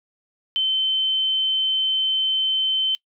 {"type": "tone", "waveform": "sine", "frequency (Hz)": 3080, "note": "G7", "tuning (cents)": -31, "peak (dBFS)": -18, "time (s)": [0.56, 2.95], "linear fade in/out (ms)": 0, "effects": ["noise-tail reverb RT60 0.1 s tail -24 dB re dry"]}